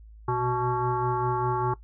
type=tone with frequency modulation; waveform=sine; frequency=620 Hz; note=D#5; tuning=6 cents flat; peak=-23 dBFS; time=0.28-1.74 s; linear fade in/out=5 ms; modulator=249 Hz; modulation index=2.3; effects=noise-tail reverb RT60 0.1 s tail -18 dB re dry + added 54 Hz sine -45 dBFS peak until 1.83 s